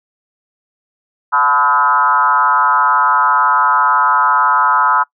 sine tone with frequency modulation, 1146 Hz, D6, 43 cents flat, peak -9 dBFS, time 1.32-5.04 s, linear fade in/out 20 ms, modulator 138 Hz, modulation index 2, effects noise-tail reverb RT60 0.1 s tail -24 dB re dry

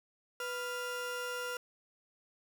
35% pulse tone pair together, 494.6 / 1396.9 Hz, B4 / F6, +3 / 0 cents, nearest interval octave + tritone, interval 1797 cents, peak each -38 / -37 dBFS, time 0.4-1.57 s, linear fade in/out 2 ms, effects none

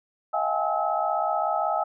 sine tone cluster, 638 / 703 / 789 / 845 / 1291 Hz, D#5 / F5 / G5 / G#5 / E6, +43 / +11 / +11 / +30 / -37 cents, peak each -29 dBFS, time 0.33-1.84 s, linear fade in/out 10 ms, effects none

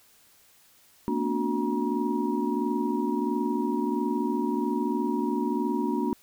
sine tone cluster, 227 / 248.4 / 290 / 363.9 / 952 Hz, A#3 / B3 / D4 / F#4 / A#5, -46 / +10 / -22 / -29 / +36 cents, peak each -30 / -32 / -29 / -31 / -33 dBFS, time 1.08-6.13 s, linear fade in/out 0 ms, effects white hiss -59 dBFS RMS until 6.22 s

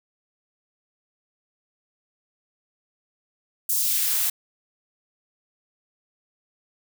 blue noise with high-pass filter sweep, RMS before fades -23 dBFS, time 3.69-4.3 s, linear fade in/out 5 ms, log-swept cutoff 7500 to 470 Hz, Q 0.93, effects none

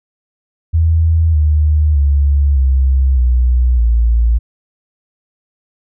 sine tone with pitch steps, 81.4 / 75.95 / 70.86 / 66.12 / 61.69 / 57.56 Hz, E2 / D#2 / C#2 / C2 / B1 / A#1, -21 / -41 / +39 / +19 / -1 / -21 cents, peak -8 dBFS, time 0.73-4.39 s, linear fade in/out 20 ms, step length 610 ms, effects none

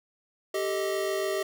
square tone cluster, 390.1 / 437 / 626 Hz, G4 / A4 / D#5, -8 / -12 / +10 cents, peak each -30 / -37 / -32 dBFS, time 0.54-1.43 s, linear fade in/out 5 ms, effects none

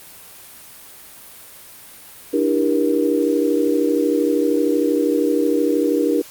sine chord, E half-diminished seventh, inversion third, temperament just, 296.7 / 329.6 / 395.6 / 474.7 Hz, D4 / E4 / G4 / Bb4, +18 / 0 / +16 / +31 cents, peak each -19 / -22 / -22 / -20 dBFS, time 2.33-6.22 s, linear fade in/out 10 ms, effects white hiss -41 dBFS RMS until 6.3 s + Opus 32 kbps

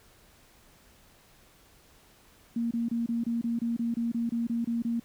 sine tone bursts, 233.1 Hz, A#3, in tune, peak -26 dBFS, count 14, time 2.56-4.998 s, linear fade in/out 5 ms, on 150 ms, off 26 ms, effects pink hiss -59 dBFS RMS until 5.04 s

